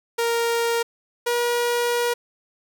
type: tone pair in turn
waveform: sawtooth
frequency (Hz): 466.2 / 479.3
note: A#4 / A#4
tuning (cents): 0 / +48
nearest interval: unison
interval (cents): 48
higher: second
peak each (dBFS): -16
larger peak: neither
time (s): 0.18-0.83 / 1.26-2.14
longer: second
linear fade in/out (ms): 10
effects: none